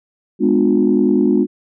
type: chord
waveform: sine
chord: G# diminished seventh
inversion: none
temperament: just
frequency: 207.7 / 249.2 / 299 / 358.8 Hz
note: G#3 / B3 / D4 / F4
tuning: 0 / +16 / +31 / +47 cents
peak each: -16 dBFS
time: 0.39-1.47 s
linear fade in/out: 50 ms
effects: tanh soft clip ceiling -2 dBFS